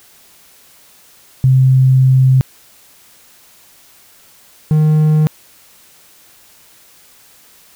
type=tone pair in turn; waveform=sine / triangle; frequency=130.81 / 154 Hz; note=C3 / D#3; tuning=0 / -17 cents; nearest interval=minor third; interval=283 cents; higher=second; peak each=-6 dBFS; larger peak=neither; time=1.44-2.41 / 4.71-5.27 s; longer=first; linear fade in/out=0 ms; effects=white hiss -46 dBFS RMS until 7.75 s